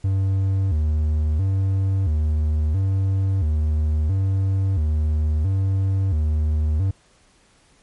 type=tone with vibrato; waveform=triangle; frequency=86 Hz; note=F2; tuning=26 cents flat; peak=-15 dBFS; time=0.04-6.91 s; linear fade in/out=5 ms; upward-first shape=square; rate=0.74 Hz; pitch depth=200 cents each way; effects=pink hiss -57 dBFS RMS until 7.82 s + MP3 48 kbps